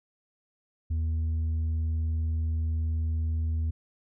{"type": "tone with tanh clipping", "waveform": "sine", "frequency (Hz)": 80.2, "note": "E2", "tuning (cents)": -47, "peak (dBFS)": -26, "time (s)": [0.9, 3.71], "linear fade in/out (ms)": 10, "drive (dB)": 3, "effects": []}